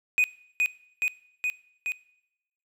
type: tone with echo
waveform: triangle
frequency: 2489 Hz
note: D#7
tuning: in tune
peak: -17 dBFS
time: 0.18-0.24 s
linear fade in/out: 0 ms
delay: 420 ms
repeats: 4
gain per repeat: -2 dB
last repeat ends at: 1.92 s
effects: noise-tail reverb RT60 0.8 s tail -20 dB re dry